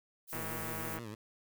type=noise; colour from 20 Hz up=violet; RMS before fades=-43 dBFS; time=0.27-0.99 s; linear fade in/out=50 ms
type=click train; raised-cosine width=0.5 ms; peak=-28 dBFS; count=107; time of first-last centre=0.33-0.988 s; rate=161 Hz
type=tone with vibrato; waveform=15% pulse; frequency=111.2 Hz; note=A2; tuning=19 cents sharp; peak=-36 dBFS; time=0.34-1.15 s; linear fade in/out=5 ms; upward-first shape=sine; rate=6.3 Hz; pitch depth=120 cents each way
effects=none